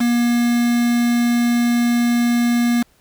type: tone with quantisation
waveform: triangle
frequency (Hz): 238.5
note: A#3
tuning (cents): +40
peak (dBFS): -12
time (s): 0-2.83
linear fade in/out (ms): 10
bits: 4
effects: pink hiss -57 dBFS RMS until 3 s